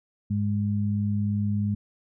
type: tone pair together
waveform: sine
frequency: 102.9 / 205.8 Hz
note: G#2 / G#3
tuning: -16 / -16 cents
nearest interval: octave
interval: 1200 cents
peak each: -25 / -26 dBFS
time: 0.3-1.75 s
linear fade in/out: 10 ms
effects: none